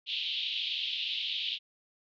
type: band-pass noise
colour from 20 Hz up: white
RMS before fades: -34 dBFS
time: 0.06-1.59 s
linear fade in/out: 50 ms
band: 2800 to 3700 Hz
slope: 48 dB/octave
effects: none